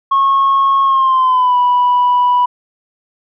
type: tone with pitch glide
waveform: sine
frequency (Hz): 1092 to 984.2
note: C#6 to B5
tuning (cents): -26 to -6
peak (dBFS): -7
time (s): 0.11-2.46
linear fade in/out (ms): 10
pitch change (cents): -180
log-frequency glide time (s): 0.84-1.57
effects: tanh soft clip ceiling -6 dBFS